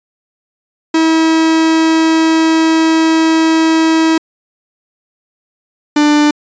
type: tone pair in turn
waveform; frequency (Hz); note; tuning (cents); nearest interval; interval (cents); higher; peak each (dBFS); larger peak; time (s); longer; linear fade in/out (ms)
45% pulse; 322.3 / 296.9; E4 / D4; -39 / +19; minor second; 142; first; -8 / -7; second; 0.94-4.18 / 5.96-6.31; first; 5
effects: resampled to 16000 Hz